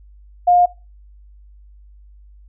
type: tone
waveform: sine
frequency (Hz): 710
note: F5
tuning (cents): +28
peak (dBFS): -9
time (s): 0.47-0.66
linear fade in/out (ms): 10
effects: noise-tail reverb RT60 0.3 s tail -21 dB re dry + added 50 Hz sine -42 dBFS peak until 2.48 s